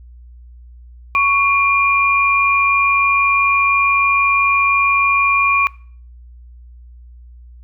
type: tone pair together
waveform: sine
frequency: 1115 / 2401 Hz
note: C#6 / D7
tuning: +10 / +38 cents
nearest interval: octave + minor second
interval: 1328 cents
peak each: -14 dBFS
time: 1.15-5.67 s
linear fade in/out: 0 ms
effects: noise-tail reverb RT60 0.5 s tail -22 dB re dry + added 60 Hz sine -37 dBFS peak until 7.63 s